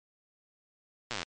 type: slowing click train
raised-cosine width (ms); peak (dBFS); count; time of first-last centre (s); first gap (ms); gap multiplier
0.2; -16; 13; 1.11-1.23; 8; 1.04
effects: MP3 48 kbps